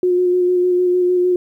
sine tone with vibrato, 360 Hz, F#4, 47 cents flat, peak -12 dBFS, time 0.03-1.36 s, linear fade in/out 2 ms, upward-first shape square, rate 6.6 Hz, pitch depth 14 cents each way, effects 9-bit

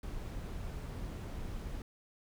brown noise, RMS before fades -41 dBFS, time 0.03-1.82 s, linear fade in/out 2 ms, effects none

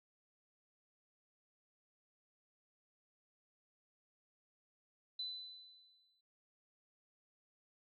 sine tone with exponential decay, 4006 Hz, B7, 24 cents sharp, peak -38 dBFS, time 5.19-6.21 s, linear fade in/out 5 ms, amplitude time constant 220 ms, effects none

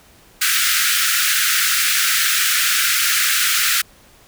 pink high-pass noise, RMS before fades -17 dBFS, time 0.41-3.82 s, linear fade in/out 10 ms, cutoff 1300 Hz, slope 96 dB/octave, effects pink hiss -49 dBFS RMS until 4.27 s

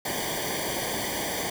pink noise with comb filter, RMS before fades -30 dBFS, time 0.05-1.5 s, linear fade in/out 5 ms, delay 0.75 ms, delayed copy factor -0.95, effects none

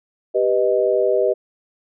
sine chord, G augmented, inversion none, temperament equal, 392 / 493.9 / 622.3 Hz, G4 / B4 / D#5, 0 / 0 / 0 cents, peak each -19 dBFS, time 0.34-1.34 s, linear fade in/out 20 ms, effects none

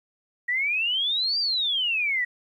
sine exponential two-way sweep, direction up then down, 1899 to 4799 to 1899 Hz, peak -22 dBFS, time 0.48-2.25 s, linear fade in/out 10 ms, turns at 1.39 s, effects 10-bit

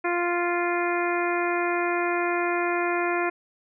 harmonic tone, 348.8 Hz, F4, 2 cents flat, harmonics 1 / 2 / 3 / 4 / 5 / 6 / 7, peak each -26 / -29 / -31 / -32 / -33 / -34 / -34 dBFS, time 0.04-3.3 s, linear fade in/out 10 ms, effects none

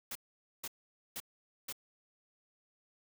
white noise bursts, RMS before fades -41 dBFS, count 4, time 0.11-1.726 s, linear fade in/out 5 ms, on 44 ms, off 480 ms, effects none

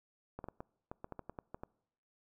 clicks, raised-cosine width 1 ms, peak -29 dBFS, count 12, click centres 0.39 / 0.442 / 0.486 / 0.605 / 0.915 / 1.044 / 1.123 / 1.193 / 1.296 / 1.388 / 1.545 / 1.635 s, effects noise-tail reverb RT60 0.8 s tail -25 dB re dry

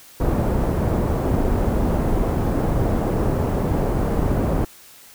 pink low-pass noise, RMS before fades -20 dBFS, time 0.2-4.65 s, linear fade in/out 5 ms, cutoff 670 Hz, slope 12 dB/octave, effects white hiss -46 dBFS RMS until 5.14 s

